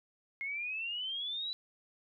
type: exponential sweep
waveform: sine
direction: up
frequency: 2142 to 3982 Hz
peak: -35 dBFS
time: 0.41-1.53 s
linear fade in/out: 0 ms
effects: none